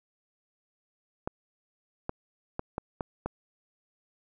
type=clicks; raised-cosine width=1 ms; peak=-17 dBFS; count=6; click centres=1.275 / 2.094 / 2.594 / 2.781 / 3.008 / 3.26 s; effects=none